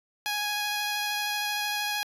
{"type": "tone with vibrato", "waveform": "10% pulse", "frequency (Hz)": 830.6, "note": "G#5", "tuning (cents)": 0, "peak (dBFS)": -19, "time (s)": [0.26, 2.03], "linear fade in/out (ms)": 0, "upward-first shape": "square", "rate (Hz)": 13, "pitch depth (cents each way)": 8, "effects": ["resampled to 32000 Hz"]}